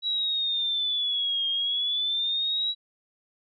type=exponential two-way sweep; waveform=sine; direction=down then up; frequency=3907 to 3222 to 3900 Hz; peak=-24 dBFS; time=0.02-2.75 s; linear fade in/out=50 ms; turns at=1.48 s; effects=none